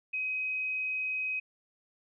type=tone; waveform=sine; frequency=2526 Hz; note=D#7; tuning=26 cents sharp; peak=-30 dBFS; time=0.13-1.4 s; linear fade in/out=10 ms; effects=none